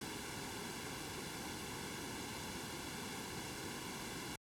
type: noise with comb filter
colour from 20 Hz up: pink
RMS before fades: -45 dBFS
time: 0.01-4.36 s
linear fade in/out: 5 ms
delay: 1.6 ms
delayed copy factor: -0.65
effects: high-pass 60 Hz 12 dB/octave + low-pass 11000 Hz 12 dB/octave